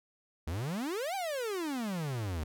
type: exponential two-way sweep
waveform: 45% pulse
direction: up then down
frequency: 72.5 to 808 to 72.5 Hz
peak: -33 dBFS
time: 0.47-2.44 s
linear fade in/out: 5 ms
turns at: 1.15 s
effects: none